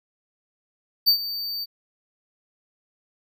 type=tone with ADSR envelope; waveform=square; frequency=4600 Hz; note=D8; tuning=37 cents flat; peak=-13 dBFS; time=1.06-1.66 s; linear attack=23 ms; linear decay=91 ms; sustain=-15 dB; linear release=30 ms; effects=none